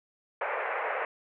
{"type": "band-pass noise", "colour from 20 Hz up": "pink", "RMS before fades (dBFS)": -32, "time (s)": [0.41, 1.05], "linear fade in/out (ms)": 2, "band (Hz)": [460, 2300], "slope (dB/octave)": 48, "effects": []}